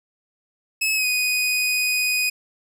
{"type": "tone with pitch glide", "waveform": "sawtooth", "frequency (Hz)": [2587, 2489], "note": ["E7", "D#7"], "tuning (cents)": [-33, 0], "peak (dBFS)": -16, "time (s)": [0.81, 2.3], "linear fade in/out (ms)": 10, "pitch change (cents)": -67, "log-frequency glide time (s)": [0.95, 1.06], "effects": []}